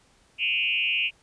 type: tone with frequency modulation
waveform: sine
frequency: 2637 Hz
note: E7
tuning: in tune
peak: -22 dBFS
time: 0.38-1.11 s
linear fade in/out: 50 ms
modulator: 180 Hz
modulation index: 1.6
effects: pink hiss -61 dBFS RMS until 1.22 s + resampled to 22050 Hz